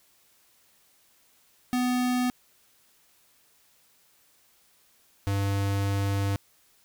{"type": "tone pair in turn", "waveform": "square", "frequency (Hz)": [249, 99.3], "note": ["B3", "G2"], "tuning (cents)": [14, 23], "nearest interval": "octave + major third", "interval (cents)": 1591, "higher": "first", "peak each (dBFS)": [-24, -25], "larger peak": "first", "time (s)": [[1.73, 2.3], [5.27, 6.36]], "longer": "second", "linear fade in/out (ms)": 0, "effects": ["white hiss -63 dBFS RMS until 6.84 s"]}